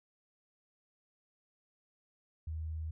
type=tone; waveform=sine; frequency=79.3 Hz; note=D#2; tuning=33 cents sharp; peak=-36 dBFS; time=2.47-2.91 s; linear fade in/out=5 ms; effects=none